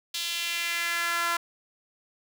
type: tone with high-pass filter sweep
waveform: sawtooth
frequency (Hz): 340.9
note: F4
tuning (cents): -42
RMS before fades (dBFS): -29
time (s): 0.14-1.37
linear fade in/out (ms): 5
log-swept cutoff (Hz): 3600 to 1200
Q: 2.2
effects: none